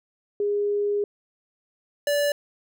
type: tone pair in turn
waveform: sine / square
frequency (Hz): 410 / 579.8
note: G#4 / D5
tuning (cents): -22 / -22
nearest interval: tritone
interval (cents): 600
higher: second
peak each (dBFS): -21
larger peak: neither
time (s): 0.4-1.04 / 2.07-2.32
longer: first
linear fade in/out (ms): 2
effects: none